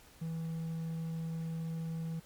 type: tone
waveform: triangle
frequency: 163.2 Hz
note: E3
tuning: 17 cents flat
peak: -33 dBFS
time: 0.21-2.2 s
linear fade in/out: 10 ms
effects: pink hiss -59 dBFS RMS until 2.25 s + MP3 96 kbps